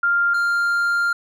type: tone pair in turn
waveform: sine / triangle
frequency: 1396.9 / 1396.9 Hz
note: F6 / F6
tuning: 0 / 0 cents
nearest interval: unison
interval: 0 cents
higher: neither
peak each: -15 dBFS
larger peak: neither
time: 0.03-0.34 / 0.34-1.13 s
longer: second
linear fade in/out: 5 ms
effects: none